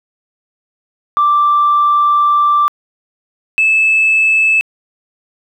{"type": "tone pair in turn", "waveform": "sine", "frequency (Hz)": [1174.7, 2615], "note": ["D6", "E7"], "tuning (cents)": [0, -15], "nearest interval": "octave + major second", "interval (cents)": 1385, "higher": "second", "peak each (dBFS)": -7, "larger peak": "neither", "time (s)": [[1.17, 2.68], [3.58, 4.61]], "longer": "first", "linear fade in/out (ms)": 0, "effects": ["tanh soft clip ceiling -4 dBFS", "8-bit"]}